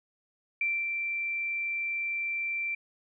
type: tone with ADSR envelope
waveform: sine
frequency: 2349 Hz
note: D7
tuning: in tune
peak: -25 dBFS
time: 0.61-2.75 s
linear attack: 3 ms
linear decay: 240 ms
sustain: -4 dB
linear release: 6 ms
effects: none